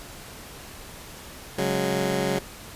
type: chord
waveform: 15% pulse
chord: C# suspended fourth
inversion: none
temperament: just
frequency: 138.59 / 184.79 / 207.9 Hz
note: C#3 / F#3 / G#3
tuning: 0 / -2 / +2 cents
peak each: -23 / -20 / -24 dBFS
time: 1.58-2.39 s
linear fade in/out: 5 ms
effects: pink hiss -42 dBFS RMS until 2.75 s + resampled to 32000 Hz